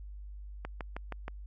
click train, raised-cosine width 0.5 ms, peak -23 dBFS, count 5, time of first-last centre 0.65-1.281 s, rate 6.34 Hz, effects added 50 Hz sine -42 dBFS peak until 1.46 s

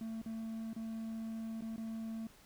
triangle tone with dropouts, 223.7 Hz, A3, 29 cents sharp, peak -37 dBFS, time 0.01-2.27 s, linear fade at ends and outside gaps 2 ms, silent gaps 0.217-0.26 / 0.732-0.763 / 1.609-1.621 / 1.762-1.779 s, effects pink hiss -62 dBFS RMS until 2.45 s

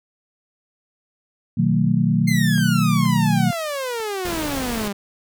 sine chord, B dominant seventh, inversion none, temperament equal with one note detuned, 123.47 / 155.56 / 185 / 225.3 Hz, B2 / D#3 / F#3 / A3, 0 / 0 / 0 / +41 cents, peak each -22 / -20 / -20 / -21 dBFS, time 1.57-3.51 s, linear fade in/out 10 ms
sawtooth exponential sweep, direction down, 2123 to 196 Hz, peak -20 dBFS, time 2.27-4.93 s, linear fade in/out 10 ms
click train, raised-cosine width 0.5 ms, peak -24 dBFS, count 5, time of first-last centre 2.58-4.476 s, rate 2.11 Hz
pink noise, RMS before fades -29 dBFS, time 4.25-4.88 s, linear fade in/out 2 ms
effects none

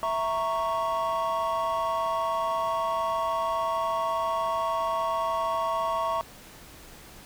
triangle chord, A# diminished, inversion second, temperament equal, 659.3 / 932.3 / 1108.7 Hz, E5 / A#5 / C#6, 0 / 0 / 0 cents, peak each -27 / -28 / -26 dBFS, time 0.03-6.21 s, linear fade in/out 0 ms, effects tanh soft clip ceiling -17 dBFS + pink hiss -48 dBFS RMS until 7.25 s

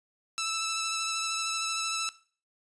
10% pulse tone with vibrato, 1318.5 Hz, E6, in tune, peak -21 dBFS, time 0.38-2.09 s, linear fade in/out 0 ms, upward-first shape sine, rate 13 Hz, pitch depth 15 cents each way, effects noise-tail reverb RT60 0.4 s tail -17 dB re dry + resampled to 22050 Hz

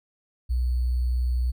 sine tone with sample-and-hold, 61.74 Hz, B1, in tune, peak -21 dBFS, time 0.49-1.52 s, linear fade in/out 20 ms, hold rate 4410 Hz, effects none

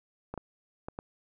clicks, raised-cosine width 1 ms, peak -23 dBFS, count 4, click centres 0.34 / 0.377 / 0.885 / 0.989 s, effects none

